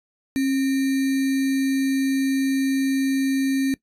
sine tone with sample-and-hold, 269.7 Hz, C#4, 47 cents flat, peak -18 dBFS, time 0.36-3.74 s, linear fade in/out 0 ms, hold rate 2100 Hz, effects noise-tail reverb RT60 0.1 s tail -20 dB re dry + resampled to 32000 Hz

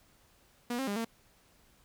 sawtooth tone with pitch steps, 241.2 / 267.1 / 202.4 / 228.3 Hz, B3 / C4 / G#3 / A#3, -41 / +36 / -44 / -36 cents, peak -28 dBFS, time 0.7-1.048 s, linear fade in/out 5 ms, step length 87 ms, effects pink hiss -65 dBFS RMS until 1.84 s

